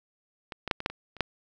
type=clicks; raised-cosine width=0.3 ms; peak=-21 / -17 / -7 / -19 / -9 / -23 / -30 / -9 dBFS; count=8; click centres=0.522 / 0.677 / 0.712 / 0.804 / 0.861 / 0.9 / 1.167 / 1.207 s; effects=none